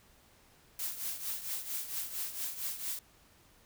blue noise with tremolo, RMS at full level -35 dBFS, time 0.79-2.99 s, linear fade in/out 2 ms, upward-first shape triangle, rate 4.4 Hz, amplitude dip 75%, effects pink hiss -63 dBFS RMS until 3.65 s

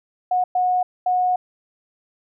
sine tone bursts at uneven times, 729 Hz, F#5, 26 cents flat, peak -16 dBFS, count 3, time 0.31-0.44 / 0.55-0.83 / 1.06-1.36 s, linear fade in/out 5 ms, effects none

